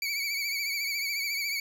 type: tone with vibrato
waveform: 25% pulse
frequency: 2274 Hz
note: C#7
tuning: 44 cents sharp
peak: -25 dBFS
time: 0.02-1.6 s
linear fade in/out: 2 ms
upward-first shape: triangle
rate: 14 Hz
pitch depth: 74 cents each way
effects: none